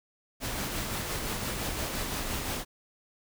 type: noise with tremolo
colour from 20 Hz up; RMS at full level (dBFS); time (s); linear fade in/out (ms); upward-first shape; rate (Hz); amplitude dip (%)
pink; -32; 0.4-2.65; 50; sine; 5.8; 30
effects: none